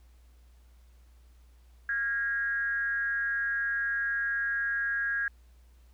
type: tone with frequency modulation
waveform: sine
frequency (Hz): 1638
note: G#6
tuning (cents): -24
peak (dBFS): -27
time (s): 1.89-5.28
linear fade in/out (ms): 2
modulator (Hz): 240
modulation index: 0.44
effects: added 60 Hz sine -54 dBFS peak until 5.93 s + pink hiss -69 dBFS RMS until 5.93 s